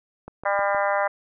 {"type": "click train", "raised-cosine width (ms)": 1, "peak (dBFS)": -23, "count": 4, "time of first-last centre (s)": [0.28, 0.747], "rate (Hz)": 6.42}
{"type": "harmonic tone", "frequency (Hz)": 200, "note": "G3", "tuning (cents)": 35, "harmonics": [3, 4, 5, 6, 7, 8, 9, 10], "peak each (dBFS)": [-24, -26, -28, -30, -31, -32, -33, -34], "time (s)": [0.45, 1.08], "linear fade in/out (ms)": 10}
{"effects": []}